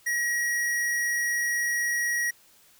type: tone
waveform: square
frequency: 1904 Hz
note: A#6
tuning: 36 cents sharp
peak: -25 dBFS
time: 0.06-2.31 s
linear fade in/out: 10 ms
effects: white hiss -58 dBFS RMS until 2.79 s